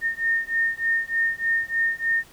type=beating tone pair; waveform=sine; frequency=1827 / 1830.3 Hz; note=A#6 / A#6; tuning=-35 / -32 cents; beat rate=3.3 Hz; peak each=-24 dBFS; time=0.01-2.24 s; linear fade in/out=50 ms; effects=pink hiss -51 dBFS RMS until 2.32 s